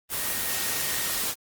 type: tone in noise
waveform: sine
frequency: 1861 Hz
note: A#6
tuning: 3 cents flat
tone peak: -39 dBFS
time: 0.14-1.24 s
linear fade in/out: 50 ms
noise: white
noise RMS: -28 dBFS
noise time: 0.09-1.35 s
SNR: -14 dB
effects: Opus 24 kbps